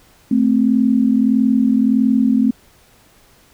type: tone pair together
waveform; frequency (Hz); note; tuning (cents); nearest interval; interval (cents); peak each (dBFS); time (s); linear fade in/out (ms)
sine; 220 / 261.6; A3 / C4; 0 / 0; minor third; 300; -14; 0.31-2.51; 5
effects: pink hiss -51 dBFS RMS until 3.53 s